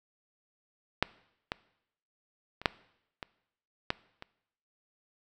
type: clicks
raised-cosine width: 0.3 ms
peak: -7 / -15 / -26 / -6 / -22 / -11 / -26 dBFS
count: 7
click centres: 1.026 / 1.519 / 2.616 / 2.658 / 3.228 / 3.904 / 4.224 s
effects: noise-tail reverb RT60 0.8 s tail -21 dB re dry